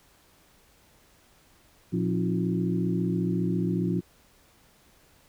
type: tone cluster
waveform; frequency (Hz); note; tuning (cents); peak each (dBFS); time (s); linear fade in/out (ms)
sine; 116.4 / 176.8 / 275.2 / 322.6 / 357.3; A#2 / F3 / C#4 / E4 / F4; -2 / +22 / -12 / -37 / +40; -32 / -26 / -33 / -33 / -33; 1.92-4.01; 20
effects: pink hiss -60 dBFS RMS until 5.28 s